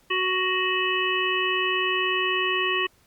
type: harmonic tone with a mistuned harmonic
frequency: 370 Hz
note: F#4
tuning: in tune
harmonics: 1 / 3 / 5 / 7 / 8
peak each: -28 / -28 / -28 / -28 / -28 dBFS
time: 0.1-2.87 s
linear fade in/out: 10 ms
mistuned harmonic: 5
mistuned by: +22 cents
effects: pink hiss -61 dBFS RMS until 3.06 s + Opus 48 kbps